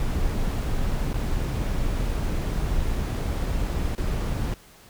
brown noise with dropouts, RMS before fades -25 dBFS, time 0-4.54 s, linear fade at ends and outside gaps 1 ms, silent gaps 1.131-1.142 / 3.95-3.979 s, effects pink hiss -51 dBFS RMS until 4.89 s

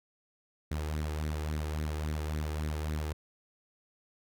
sawtooth tone with flanger, 76.6 Hz, D#2, 27 cents flat, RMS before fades -34 dBFS, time 0.71-3.13 s, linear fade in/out 5 ms, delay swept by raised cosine 0.49 to 2.49 ms, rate 3.6 Hz, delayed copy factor +0.55, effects none

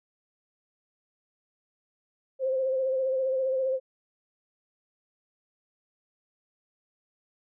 sine tone with vibrato, 525 Hz, C5, 6 cents sharp, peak -24 dBFS, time 2.39-3.8 s, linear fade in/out 50 ms, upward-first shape sine, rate 15 Hz, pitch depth 34 cents each way, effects none

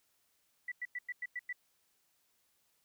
sine tone bursts, 1968 Hz, B6, 7 cents flat, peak -36 dBFS, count 7, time 0.68-1.528 s, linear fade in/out 5 ms, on 38 ms, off 97 ms, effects white hiss -75 dBFS RMS until 2.84 s

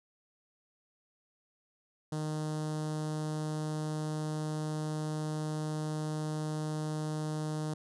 sawtooth tone with notch filter, 154 Hz, D#3, 17 cents flat, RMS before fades -35 dBFS, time 2.12-7.74 s, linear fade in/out 5 ms, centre 2300 Hz, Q 0.75, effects resampled to 24000 Hz

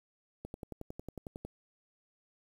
click train, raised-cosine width 2 ms, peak -28 dBFS, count 12, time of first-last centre 0.45-1.45 s, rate 11 Hz, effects 9-bit

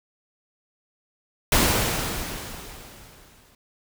pink noise with exponential decay, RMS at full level -17 dBFS, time 1.52-3.55 s, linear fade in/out 2 ms, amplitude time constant 440 ms, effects none

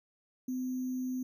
sine tone with sample-and-hold, 255.5 Hz, C4, 41 cents flat, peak -32 dBFS, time 0.48-1.23 s, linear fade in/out 5 ms, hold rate 6300 Hz, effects none

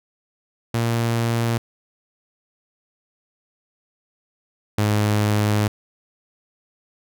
sawtooth tone pair in turn, 116.2 / 105.16 Hz, A#2 / G#2, -5 / +22 cents, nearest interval major second, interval 173 cents, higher first, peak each -15 / -13 dBFS, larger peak second, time 0.74-1.58 / 4.78-5.68 s, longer second, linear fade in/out 5 ms, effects none

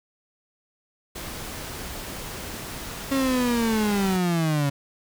pink noise, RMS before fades -35 dBFS, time 1.15-4.17 s, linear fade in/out 10 ms
35% pulse linear sweep, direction down, 274.2 to 138.59 Hz, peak -19 dBFS, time 3.11-4.7 s, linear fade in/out 10 ms
effects none

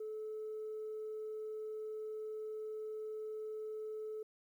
sine tone, 432.5 Hz, A4, 30 cents flat, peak -39 dBFS, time 0-4.23 s, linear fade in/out 5 ms, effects tanh soft clip ceiling -37 dBFS + 12-bit

